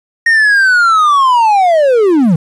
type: linear sweep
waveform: triangle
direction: down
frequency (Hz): 1864.7 to 148.2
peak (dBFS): -4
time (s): 0.26-2.36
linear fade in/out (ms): 5
effects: resampled to 24000 Hz + 7-bit